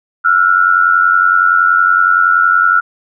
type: tone pair together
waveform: sine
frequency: 1342.3 / 1433 Hz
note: E6 / F6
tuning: +31 / +44 cents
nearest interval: minor second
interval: 113 cents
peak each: -10 dBFS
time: 0.24-2.81 s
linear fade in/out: 20 ms
effects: none